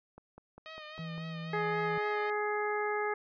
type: click train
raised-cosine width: 1 ms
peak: -36 dBFS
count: 6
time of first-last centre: 0.18-1.18 s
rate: 5 Hz
type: tone with vibrato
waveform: 10% pulse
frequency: 622.3 Hz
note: D#5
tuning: in tune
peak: -36 dBFS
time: 0.66-2.3 s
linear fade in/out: 0 ms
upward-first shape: sine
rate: 3.7 Hz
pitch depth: 45 cents each way
type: tone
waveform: triangle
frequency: 164.2 Hz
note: E3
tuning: 6 cents flat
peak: -36 dBFS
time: 0.99-1.98 s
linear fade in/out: 0 ms
type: harmonic tone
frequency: 418.8 Hz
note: G#4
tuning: 15 cents sharp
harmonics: 1 / 2 / 3 / 4 / 5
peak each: -33 / -36 / -38 / -39 / -40 dBFS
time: 1.53-3.14 s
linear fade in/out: 5 ms
effects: resampled to 11025 Hz